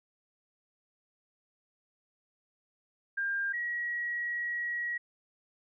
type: tone pair in turn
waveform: sine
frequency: 1600 / 1910.6 Hz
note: G6 / A#6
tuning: +35 / +42 cents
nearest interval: minor third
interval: 307 cents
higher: second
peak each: -29 / -31 dBFS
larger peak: first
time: 3.17-3.53 / 3.53-4.98 s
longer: second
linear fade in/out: 10 ms
effects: none